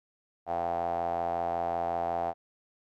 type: tone with band-pass filter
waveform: sawtooth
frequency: 85.4 Hz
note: F2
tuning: 38 cents flat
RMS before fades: -31 dBFS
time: 0.46-2.34 s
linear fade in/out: 50 ms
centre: 730 Hz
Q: 9.3
effects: none